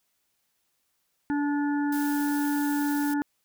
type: harmonic tone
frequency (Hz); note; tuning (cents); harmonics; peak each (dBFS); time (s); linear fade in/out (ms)
289.5; D4; -25; 1 / 3 / 5 / 6; -24 / -34 / -38 / -40; 1.3-3.22; 0
type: noise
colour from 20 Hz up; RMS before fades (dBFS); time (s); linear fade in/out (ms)
blue; -39; 1.92-3.14; 5
effects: white hiss -74 dBFS RMS until 3.44 s